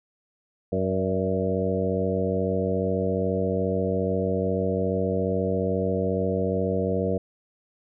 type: harmonic tone with a mistuned harmonic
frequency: 94.3 Hz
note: F#2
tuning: 33 cents sharp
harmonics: 1 / 2 / 3 / 4 / 5 / 6 / 7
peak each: -30 / -28 / -33 / -32 / -27 / -31 / -33 dBFS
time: 0.72-7.18 s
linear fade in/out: 5 ms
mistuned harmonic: 6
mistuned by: +36 cents
effects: none